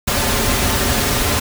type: noise with comb filter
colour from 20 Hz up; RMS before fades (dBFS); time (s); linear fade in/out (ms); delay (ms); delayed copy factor
pink; -17; 0.07-1.4; 10; 6.2; -0.55
effects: none